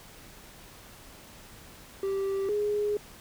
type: tone pair in turn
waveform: triangle / sine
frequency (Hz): 390.4 / 415.7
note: G4 / G#4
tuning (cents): -7 / +2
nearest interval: minor second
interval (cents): 109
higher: second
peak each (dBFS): -25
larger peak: neither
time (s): 2.03-2.49 / 2.49-2.97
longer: second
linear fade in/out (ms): 2
effects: pink hiss -50 dBFS RMS until 3.2 s